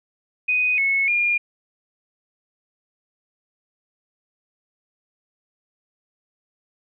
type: tone with pitch steps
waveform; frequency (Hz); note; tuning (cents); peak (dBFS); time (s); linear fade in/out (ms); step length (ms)
sine; 2494 / 2195 / 2415; D#7 / C#7 / D7; +3 / -18 / +48; -17; 0.48-1.38; 10; 300
effects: none